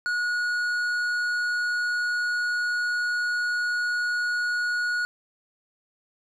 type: tone with tanh clipping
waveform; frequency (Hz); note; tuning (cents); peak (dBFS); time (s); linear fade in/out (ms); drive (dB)
sine; 1453; F#6; -32; -25; 0.06-5.05; 0; 9
effects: none